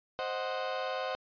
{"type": "chord", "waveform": "30% pulse", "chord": "C diminished", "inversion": "none", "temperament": "equal", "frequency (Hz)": [523.3, 622.3, 740], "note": ["C5", "Eb5", "Gb5"], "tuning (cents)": [0, 0, 0], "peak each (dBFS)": [-33, -36, -35], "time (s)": [0.19, 1.15], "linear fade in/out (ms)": 0, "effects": ["resampled to 11025 Hz"]}